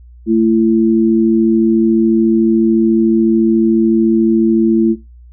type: tone pair together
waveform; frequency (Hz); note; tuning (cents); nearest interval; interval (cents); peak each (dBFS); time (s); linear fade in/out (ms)
sine; 222.3 / 336.2; A3 / E4; +18 / +34; perfect fifth; 716; -11; 0.26-4.96; 50
effects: noise-tail reverb RT60 0.2 s tail -17 dB re dry + added 60 Hz sine -36 dBFS peak until 5.32 s